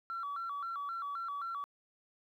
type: tone with vibrato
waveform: sine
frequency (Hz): 1244.5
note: D#6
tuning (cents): 0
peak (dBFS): -35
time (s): 0.1-1.64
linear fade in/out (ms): 0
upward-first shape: square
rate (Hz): 3.8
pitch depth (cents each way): 150
effects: tanh soft clip ceiling -33 dBFS + 12-bit